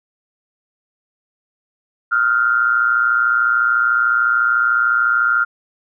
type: tone with amplitude modulation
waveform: sine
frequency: 1396.9 Hz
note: F6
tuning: in tune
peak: -9 dBFS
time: 2.11-5.45 s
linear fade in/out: 20 ms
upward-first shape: sine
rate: 120 Hz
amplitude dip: 80%
effects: none